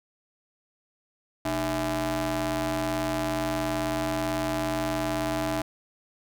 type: ring-modulated tone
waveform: sawtooth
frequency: 176.3 Hz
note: F3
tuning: 17 cents sharp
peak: -19 dBFS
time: 1.45-5.62 s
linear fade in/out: 5 ms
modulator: 480 Hz
effects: none